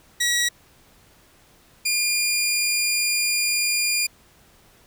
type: tone pair in turn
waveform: 15% pulse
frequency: 1919 / 2413 Hz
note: A#6 / D7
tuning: +50 / +46 cents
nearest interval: major third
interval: 396 cents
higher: second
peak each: -13 dBFS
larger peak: neither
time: 0.2-0.49 / 1.85-4.07 s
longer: second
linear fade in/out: 10 ms
effects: pink hiss -55 dBFS RMS until 4.86 s